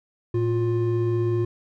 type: tone pair together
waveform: triangle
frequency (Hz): 112.4 / 352.7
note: A2 / F4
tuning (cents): +37 / +17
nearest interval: octave + minor sixth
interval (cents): 1980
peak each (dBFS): -21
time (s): 0.34-1.45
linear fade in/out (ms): 5
effects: none